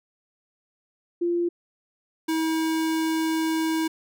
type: tone pair in turn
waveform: sine / square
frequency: 345.8 / 320.9 Hz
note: F4 / E4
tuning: -17 / -46 cents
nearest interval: minor second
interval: 129 cents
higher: first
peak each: -21 / -23 dBFS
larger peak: first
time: 1.21-1.49 / 2.28-3.88 s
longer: second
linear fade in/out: 10 ms
effects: none